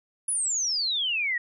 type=exponential sweep; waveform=sine; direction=down; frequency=10470 to 1864.7 Hz; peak=-24 dBFS; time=0.28-1.38 s; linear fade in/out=5 ms; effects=none